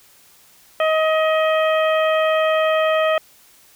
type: harmonic tone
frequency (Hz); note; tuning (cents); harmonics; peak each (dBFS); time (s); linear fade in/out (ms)
631; D#5; +24; 1 / 2 / 3 / 4 / 5; -16 / -22 / -26 / -28 / -30; 0.8-3.18; 2
effects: white hiss -51 dBFS RMS until 3.75 s